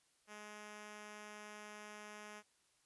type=tone; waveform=5% pulse; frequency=210.1 Hz; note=G#3; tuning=20 cents sharp; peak=-39 dBFS; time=0.27-2.43 s; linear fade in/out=50 ms; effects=white hiss -75 dBFS RMS until 2.85 s + resampled to 24000 Hz